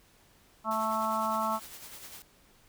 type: harmonic tone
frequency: 220 Hz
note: A3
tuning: in tune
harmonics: 1 / 3 / 4 / 5 / 6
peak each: -37 / -35 / -33 / -32 / -34 dBFS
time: 0.64-1.6 s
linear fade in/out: 50 ms
type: noise with tremolo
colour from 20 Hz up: white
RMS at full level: -45 dBFS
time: 0.71-2.22 s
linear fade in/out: 0 ms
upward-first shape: sine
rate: 9.9 Hz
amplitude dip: 45%
effects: pink hiss -62 dBFS RMS until 2.68 s